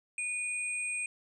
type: tone pair together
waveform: sine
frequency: 2458 / 8301 Hz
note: D#7 / C9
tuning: -22 / -15 cents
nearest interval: octave + major sixth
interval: 2107 cents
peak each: -33 / -38 dBFS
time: 0.18-1.06 s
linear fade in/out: 2 ms
effects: none

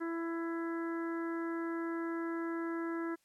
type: harmonic tone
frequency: 333 Hz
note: E4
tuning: 18 cents sharp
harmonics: 1 / 2 / 3 / 4 / 5 / 6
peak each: -35 / -50 / -47 / -46 / -47 / -54 dBFS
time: 0-3.16 s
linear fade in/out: 20 ms
effects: white hiss -74 dBFS RMS until 3.24 s + low-pass 12000 Hz 12 dB/octave

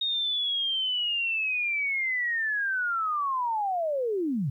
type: linear sweep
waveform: sine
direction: down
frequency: 3729 to 119.6 Hz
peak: -25 dBFS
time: 0.01-4.5 s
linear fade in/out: 5 ms
effects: 11-bit

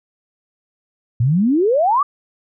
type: exponential sweep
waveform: sine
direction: up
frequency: 110.5 to 1208 Hz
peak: -12 dBFS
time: 1.2-2.03 s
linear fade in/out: 5 ms
effects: none

